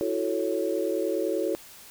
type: chord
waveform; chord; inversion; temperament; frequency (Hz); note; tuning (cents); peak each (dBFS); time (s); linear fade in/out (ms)
sine; F# minor seventh; third; equal; 329.6 / 370 / 440 / 554.4; E4 / F#4 / A4 / C#5; 0 / 0 / 0 / 0; -30; 0.01-1.55; 0
effects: white hiss -48 dBFS RMS until 1.9 s